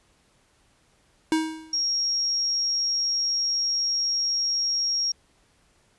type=tone with exponential decay; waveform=square; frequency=317.3 Hz; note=D#4; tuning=34 cents sharp; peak=-18 dBFS; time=1.32-1.83 s; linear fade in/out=1 ms; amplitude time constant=110 ms
type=tone; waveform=sine; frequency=5588 Hz; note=F8; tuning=in tune; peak=-22 dBFS; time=1.73-5.12 s; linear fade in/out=5 ms
effects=pink hiss -63 dBFS RMS until 5.98 s + resampled to 24000 Hz